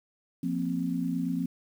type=chord; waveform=sine; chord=F suspended fourth; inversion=none; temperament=equal; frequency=174.61 / 233.1 / 261.6 Hz; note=F3 / Bb3 / C4; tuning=0 / 0 / 0 cents; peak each=-31 / -34 / -30 dBFS; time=0.43-1.46 s; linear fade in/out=5 ms; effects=9-bit